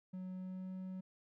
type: tone with pitch glide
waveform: triangle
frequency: 185 to 186.72 Hz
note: F#3 to F#3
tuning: 0 to +16 cents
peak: -40 dBFS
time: 0.13-1.01 s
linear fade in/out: 10 ms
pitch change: +16 cents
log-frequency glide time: 0.34-0.73 s
effects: none